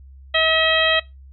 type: harmonic tone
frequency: 641 Hz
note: E5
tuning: 49 cents flat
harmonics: 1 / 2 / 3 / 4 / 5 / 6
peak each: -21 / -25 / -20 / -24 / -19 / -25 dBFS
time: 0.34-1 s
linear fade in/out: 10 ms
effects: noise-tail reverb RT60 0.2 s tail -21 dB re dry + added 67 Hz sine -40 dBFS peak until 1.32 s